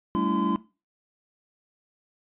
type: tone cluster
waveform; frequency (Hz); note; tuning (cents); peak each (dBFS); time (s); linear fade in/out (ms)
triangle; 195 / 220.4 / 284.9 / 332.2 / 1027; G3 / A3 / C#4 / E4 / C6; -9 / +3 / +48 / +13 / -33; -27; 0.15-0.56; 0
effects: noise-tail reverb RT60 0.3 s tail -19 dB re dry + resampled to 8000 Hz